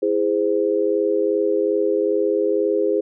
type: chord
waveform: sine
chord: E augmented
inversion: none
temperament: just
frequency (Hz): 329.6 / 412 / 515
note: E4 / G#4 / B#4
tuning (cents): 0 / -14 / -28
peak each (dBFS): -23 / -19 / -22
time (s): 0.02-3.01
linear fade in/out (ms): 10
effects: none